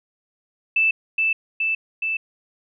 sine tone with echo, 2641 Hz, E7, 3 cents sharp, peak -15 dBFS, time 0.76-0.91 s, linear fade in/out 5 ms, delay 420 ms, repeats 3, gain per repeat -2 dB, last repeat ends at 2.17 s, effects none

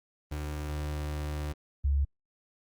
35% pulse / sine tone pair in turn, 75 / 70.04 Hz, D2 / C#2, +37 / +18 cents, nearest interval minor second, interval 119 cents, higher first, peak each -30 / -23 dBFS, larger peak second, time 0.31-1.53 / 1.84-2.05 s, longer first, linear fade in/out 10 ms, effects Opus 24 kbps

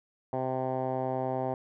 10% pulse tone with low-pass filter, 130 Hz, C3, 11 cents flat, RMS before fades -31 dBFS, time 0.33-1.54 s, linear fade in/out 2 ms, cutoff 800 Hz, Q 2.6, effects none

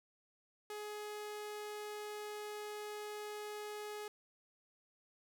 sawtooth tone, 419.8 Hz, G#4, 19 cents sharp, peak -39 dBFS, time 0.7-4.08 s, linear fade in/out 2 ms, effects none

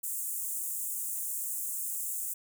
pink high-pass noise, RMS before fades -35 dBFS, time 0.03-2.34 s, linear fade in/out 10 ms, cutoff 7400 Hz, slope 48 dB/octave, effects none

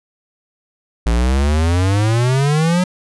square exponential sweep, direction up, 55 to 185 Hz, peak -13 dBFS, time 1.06-2.84 s, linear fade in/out 5 ms, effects resampled to 24000 Hz

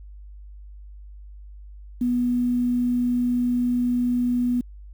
sine tone with quantisation, 244.8 Hz, B3, 15 cents flat, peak -19 dBFS, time 2.01-4.61 s, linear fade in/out 5 ms, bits 8, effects added 50 Hz sine -39 dBFS peak until 4.93 s

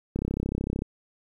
click train, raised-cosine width 3 ms, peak -15 dBFS, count 23, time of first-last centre 0.16-0.821 s, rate 33.3 Hz, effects 9-bit

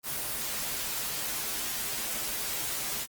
white noise with comb filter, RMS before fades -33 dBFS, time 0.03-3.07 s, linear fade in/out 50 ms, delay 11 ms, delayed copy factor -0.7, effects Opus 24 kbps

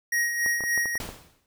square tone with tremolo, 1886 Hz, A#6, 20 cents sharp, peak -22 dBFS, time 0.12-0.98 s, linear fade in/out 5 ms, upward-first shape sine, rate 3.5 Hz, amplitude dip 50%
clicks, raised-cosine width 1 ms, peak -23 dBFS, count 7, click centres 0.462 / 0.607 / 0.638 / 0.777 / 0.857 / 0.955 / 1.09 s
pink noise with exponential decay, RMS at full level -33 dBFS, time 1-1.46 s, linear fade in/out 1 ms, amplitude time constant 100 ms
effects none

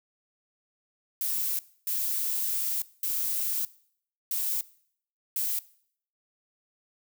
violet noise bursts at uneven times, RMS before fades -29 dBFS, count 5, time 1.21-1.59 / 1.87-2.82 / 3.03-3.65 / 4.31-4.61 / 5.36-5.59 s, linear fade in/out 2 ms, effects noise-tail reverb RT60 0.6 s tail -20 dB re dry

